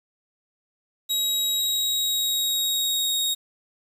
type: tone with pitch glide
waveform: sawtooth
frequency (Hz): 3825 to 3757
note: A#7 to A#7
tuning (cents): +44 to +13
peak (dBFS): -19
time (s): 1.09-3.35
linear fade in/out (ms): 20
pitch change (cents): -31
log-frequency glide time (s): 1.54-3.16
effects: 8-bit